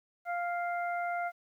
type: harmonic tone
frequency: 698.5 Hz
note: F5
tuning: in tune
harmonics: 1 / 2 / 3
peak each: -32 / -38 / -42 dBFS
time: 0.25-1.32 s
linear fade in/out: 50 ms
effects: 11-bit